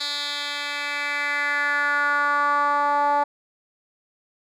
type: tone with band-pass filter sweep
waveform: 10% pulse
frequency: 289.1 Hz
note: D4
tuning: 27 cents flat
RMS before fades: -23 dBFS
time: 0-3.24 s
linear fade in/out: 10 ms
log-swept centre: 4000 to 820 Hz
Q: 3.4
effects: none